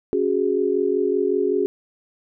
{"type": "chord", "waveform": "sine", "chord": "C# suspended fourth", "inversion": "none", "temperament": "equal", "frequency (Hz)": [277.2, 370, 415.3], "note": ["C#4", "F#4", "G#4"], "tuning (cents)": [0, 0, 0], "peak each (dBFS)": [-26, -21, -21], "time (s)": [0.13, 1.66], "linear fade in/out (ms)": 0, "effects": []}